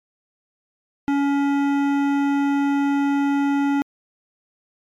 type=tone with hard clipping; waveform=sine; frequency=281.5 Hz; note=C#4; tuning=27 cents sharp; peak=-19 dBFS; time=1.08-3.82 s; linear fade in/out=0 ms; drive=14 dB; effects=MP3 96 kbps